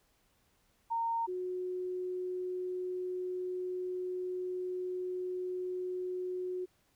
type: tone pair in turn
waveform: sine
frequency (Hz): 920 / 365.1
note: A#5 / F#4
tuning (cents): -23 / -23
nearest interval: octave + major third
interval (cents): 1600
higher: first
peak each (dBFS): -30 / -34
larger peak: first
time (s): 0.9-1.27 / 1.27-6.66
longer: second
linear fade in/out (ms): 20
effects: pink hiss -72 dBFS RMS until 6.95 s